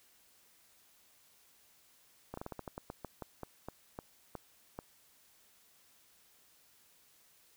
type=slowing click train; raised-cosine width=1 ms; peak=-27 dBFS; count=16; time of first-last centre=2.34-4.789 s; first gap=34 ms; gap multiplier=1.2; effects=white hiss -66 dBFS RMS until 7.56 s